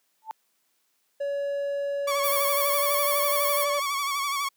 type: tone with exponential growth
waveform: sine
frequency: 881 Hz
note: A5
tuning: 2 cents sharp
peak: -26 dBFS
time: 0.22-0.31 s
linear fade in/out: 0 ms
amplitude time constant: 19 ms
type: tone with pitch glide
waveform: triangle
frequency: 565 to 577.5 Hz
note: C#5 to D5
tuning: +33 to -29 cents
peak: -24 dBFS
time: 1.2-3.8 s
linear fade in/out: 10 ms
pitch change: +38 cents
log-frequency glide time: 2.43-2.99 s
type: tone with vibrato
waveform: sawtooth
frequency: 1124 Hz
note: C#6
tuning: 24 cents sharp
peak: -22 dBFS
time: 2.07-4.49 s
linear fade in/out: 10 ms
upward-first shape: sine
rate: 12 Hz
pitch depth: 54 cents each way
type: high-pass noise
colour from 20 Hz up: white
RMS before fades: -29 dBFS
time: 2.23-3.65 s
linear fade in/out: 20 ms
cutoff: 9200 Hz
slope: 96 dB/octave
effects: white hiss -71 dBFS RMS until 4.56 s + high-pass 200 Hz 12 dB/octave